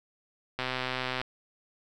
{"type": "click train", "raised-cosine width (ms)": 0.3, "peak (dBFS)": -15, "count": 81, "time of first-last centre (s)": [0.59, 1.215], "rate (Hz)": 128, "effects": []}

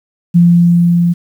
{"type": "tone with level ramp", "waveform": "sine", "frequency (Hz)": 172.5, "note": "F3", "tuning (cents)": -21, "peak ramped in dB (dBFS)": [-3, -8], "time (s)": [0.34, 1.14], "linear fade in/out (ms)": 20, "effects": ["7-bit"]}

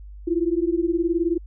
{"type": "beating tone pair", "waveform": "sine", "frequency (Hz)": [330.1, 349.1], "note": ["E4", "F4"], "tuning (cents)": [2, -1], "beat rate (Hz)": 19, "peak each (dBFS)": -22, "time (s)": [0.27, 1.38], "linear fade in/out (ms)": 10, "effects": ["added 50 Hz sine -37 dBFS peak until 1.46 s"]}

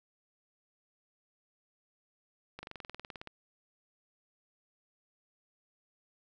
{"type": "slowing click train", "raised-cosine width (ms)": 0.3, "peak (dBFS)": -27, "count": 15, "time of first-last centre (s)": [2.59, 3.273], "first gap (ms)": 40, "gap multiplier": 1.03, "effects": []}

